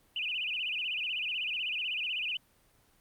sine tone with vibrato, 2717 Hz, F7, 48 cents flat, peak -31 dBFS, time 0.16-2.37 s, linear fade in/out 2 ms, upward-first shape sine, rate 16 Hz, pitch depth 200 cents each way, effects pink hiss -66 dBFS RMS until 3 s + Opus 32 kbps

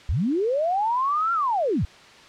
sine linear two-way sweep, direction up then down, 51.91 to 1389 to 51.91 Hz, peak -20 dBFS, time 0.09-1.85 s, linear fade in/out 0 ms, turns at 1.33 s, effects white hiss -47 dBFS RMS until 2.28 s + low-pass 4000 Hz 12 dB/octave

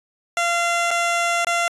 15% pulse tone with dropouts, 688 Hz, F5, 26 cents flat, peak -12 dBFS, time 0.37-1.68 s, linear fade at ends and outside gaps 1 ms, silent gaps 0.907-0.912 / 1.447-1.469 s, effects resampled to 24000 Hz

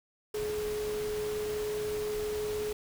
sine tone in noise, 423 Hz, G#4, 32 cents sharp, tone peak -31 dBFS, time 0.34-2.73 s, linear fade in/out 5 ms, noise pink, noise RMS -42 dBFS, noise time 0.34-2.73 s, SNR +8 dB, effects none

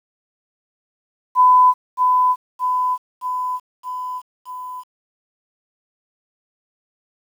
sine tone with echo, 1004 Hz, B5, 28 cents sharp, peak -8 dBFS, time 1.35-1.74 s, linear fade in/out 50 ms, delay 620 ms, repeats 5, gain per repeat -4 dB, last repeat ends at 4.84 s, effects 8-bit

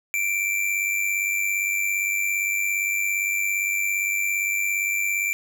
square tone with amplitude modulation, 2349 Hz, D7, in tune, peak -20 dBFS, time 0.14-5.33 s, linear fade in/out 0 ms, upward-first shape sine, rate 97.5 Hz, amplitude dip 55%, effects none

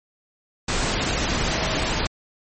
sine tone in noise, 637 Hz, D#5, 41 cents sharp, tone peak -33 dBFS, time 1.5-1.88 s, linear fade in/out 5 ms, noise pink, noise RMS -23 dBFS, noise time 0.68-2.07 s, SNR -13 dB, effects MP3 32 kbps

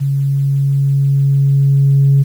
sine tone with level ramp, 138.59 Hz, C#3, in tune, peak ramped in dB -12 to -5 dBFS, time 0-2.24 s, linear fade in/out 20 ms, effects tanh soft clip ceiling -3 dBFS + 7-bit

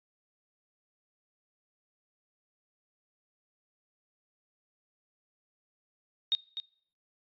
sine tone with echo, 3710 Hz, A#7, 9 cents flat, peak -23 dBFS, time 6.32-6.35 s, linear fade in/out 0 ms, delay 250 ms, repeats 1, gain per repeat -10 dB, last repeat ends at 6.6 s, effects noise-tail reverb RT60 0.6 s tail -24 dB re dry + resampled to 11025 Hz

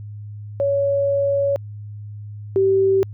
sine tone pair in turn, 560 / 386.6 Hz, C#5 / G4, +18 / -24 cents, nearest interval tritone, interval 642 cents, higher first, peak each -16 / -13 dBFS, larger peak second, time 0.6-1.56 / 2.56-3.03 s, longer first, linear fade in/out 0 ms, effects added 104 Hz sine -31 dBFS peak until 3.13 s

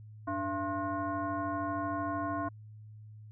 sine tone with frequency modulation, 680 Hz, F5, 46 cents flat, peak -31 dBFS, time 0.27-2.49 s, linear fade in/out 10 ms, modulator 387 Hz, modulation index 1.5, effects added 107 Hz sine -47 dBFS peak until 3.31 s

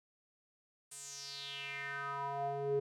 square tone with band-pass filter sweep, 140.2 Hz, C#3, 20 cents sharp, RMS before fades -40 dBFS, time 0.91-2.8 s, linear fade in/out 10 ms, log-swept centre 8900 to 390 Hz, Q 4.9, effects none

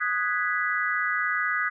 sine chord, G# minor seventh, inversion second, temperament equal, 1244.5 / 1480 / 1661.2 / 1975.5 Hz, D#6 / F#6 / G#6 / B6, 0 / 0 / 0 / 0 cents, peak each -29 dBFS, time 0-1.7 s, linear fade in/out 20 ms, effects none

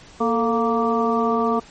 harmonic tone with a mistuned harmonic, 233.1 Hz, A#3, in tune, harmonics 1 / 2 / 3 / 4 / 5, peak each -22 / -22 / -25 / -28 / -23 dBFS, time 0.2-1.6 s, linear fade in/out 10 ms, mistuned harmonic 2, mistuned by -75 cents, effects pink hiss -46 dBFS RMS until 1.7 s + MP3 32 kbps

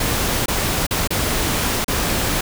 pink noise with dropouts, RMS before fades -20 dBFS, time 0-2.41 s, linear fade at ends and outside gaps 5 ms, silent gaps 0.459-0.481 / 0.867-0.908 / 1.075-1.105 / 1.845-1.88 s, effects none

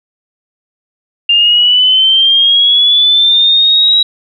sine linear sweep, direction up, 2794 to 3871 Hz, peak -5 dBFS, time 1.29-4.03 s, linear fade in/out 5 ms, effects none

